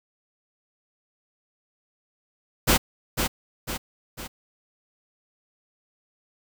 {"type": "noise with echo", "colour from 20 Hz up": "pink", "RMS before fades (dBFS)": -18, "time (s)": [2.67, 2.78], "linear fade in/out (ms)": 20, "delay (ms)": 500, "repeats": 3, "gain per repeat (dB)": -6, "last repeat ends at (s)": 4.28, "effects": []}